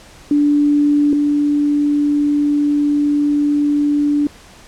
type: tone pair in turn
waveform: sine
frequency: 291.8 / 291.8 Hz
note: D4 / D4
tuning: -11 / -11 cents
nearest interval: unison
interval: 0 cents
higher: neither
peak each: -10 / -12 dBFS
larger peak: first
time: 0.31-1.13 / 1.13-4.27 s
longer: second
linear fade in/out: 2 ms
effects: pink hiss -42 dBFS RMS until 4.67 s + low-pass 9000 Hz 12 dB/octave